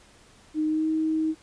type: tone with pitch glide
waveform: sine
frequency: 309 to 315.9 Hz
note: D#4 to D#4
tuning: -12 to +26 cents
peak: -22 dBFS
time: 0.54-1.35 s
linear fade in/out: 50 ms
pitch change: +38 cents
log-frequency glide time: 0.66-0.87 s
effects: pink hiss -55 dBFS RMS until 1.42 s + resampled to 22050 Hz